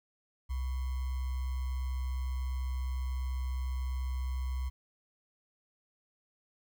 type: tone with sample-and-hold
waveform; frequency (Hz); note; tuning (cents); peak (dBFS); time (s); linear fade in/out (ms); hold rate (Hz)
sine; 64.3; C2; -30; -31; 0.49-4.7; 20; 1050
effects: none